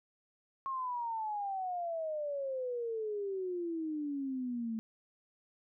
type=exponential sweep; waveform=sine; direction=down; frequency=1088 to 220 Hz; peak=-34 dBFS; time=0.66-4.79 s; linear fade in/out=0 ms; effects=none